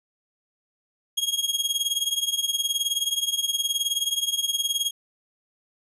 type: tone with tremolo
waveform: sawtooth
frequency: 3277 Hz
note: G#7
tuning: 24 cents flat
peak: -16 dBFS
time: 1.17-4.91 s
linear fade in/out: 10 ms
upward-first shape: triangle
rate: 19 Hz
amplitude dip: 90%
effects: resampled to 32000 Hz